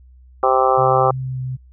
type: harmonic tone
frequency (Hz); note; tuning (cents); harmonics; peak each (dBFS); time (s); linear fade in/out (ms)
130.5; C3; -4; 3 / 4 / 5 / 6 / 7 / 8 / 9 / 10; -21 / -18 / -25 / -17 / -28 / -24 / -19 / -25; 0.43-1.11; 2
type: tone with pitch glide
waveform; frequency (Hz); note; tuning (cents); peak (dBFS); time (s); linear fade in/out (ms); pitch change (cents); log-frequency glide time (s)
sine; 130.81 to 128.86; C3 to C3; 0 to -26; -22; 0.77-1.57; 20; -26; 1.2-1.39
effects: added 63 Hz sine -43 dBFS peak until 1.72 s